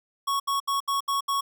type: tone bursts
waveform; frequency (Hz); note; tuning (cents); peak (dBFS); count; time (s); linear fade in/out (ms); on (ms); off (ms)
square; 1108.7; C#6; 0; -24; 6; 0.27-1.41; 10; 130; 72
effects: none